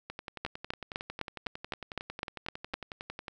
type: two click trains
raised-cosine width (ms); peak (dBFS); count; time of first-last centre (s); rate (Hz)
0.3; -16 / -23; 10 / 36; 0.45-2.74 / 0.1-3.282; 3.93 / 11
effects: none